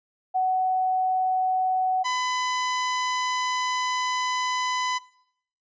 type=tone pair in turn; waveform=sine / sawtooth; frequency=747 / 1004.4 Hz; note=F#5 / B5; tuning=+16 / +29 cents; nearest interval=perfect fourth; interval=513 cents; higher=second; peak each=-20 dBFS; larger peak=neither; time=0.34-2.04 / 2.04-4.99 s; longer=second; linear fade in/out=20 ms; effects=noise-tail reverb RT60 0.7 s tail -22 dB re dry + resampled to 16000 Hz